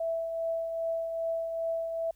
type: tone with tremolo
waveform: sine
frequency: 659.3 Hz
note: E5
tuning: in tune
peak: -27 dBFS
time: 0-2.11 s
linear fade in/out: 5 ms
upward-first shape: triangle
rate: 2.5 Hz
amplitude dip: 45%
effects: added 50 Hz sine -62 dBFS peak until 2.15 s + white hiss -70 dBFS RMS until 2.15 s